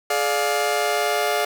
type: chord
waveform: sawtooth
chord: D diminished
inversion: second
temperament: just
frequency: 422.9 / 587.3 / 704.8 Hz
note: Ab4 / D5 / F5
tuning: +31 / 0 / +16 cents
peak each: -21 / -21 / -19 dBFS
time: 0.1-1.45 s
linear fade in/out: 5 ms
effects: none